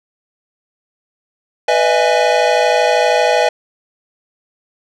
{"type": "chord", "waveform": "square", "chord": "E major seventh", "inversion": "second", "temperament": "equal with one note detuned", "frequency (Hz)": [493.9, 606.6, 659.3, 830.6], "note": ["B4", "D#5", "E5", "G#5"], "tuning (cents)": [0, -44, 0, 0], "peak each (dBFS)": -17, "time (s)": [1.68, 3.49], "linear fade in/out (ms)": 5, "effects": ["low-pass 5000 Hz 12 dB/octave"]}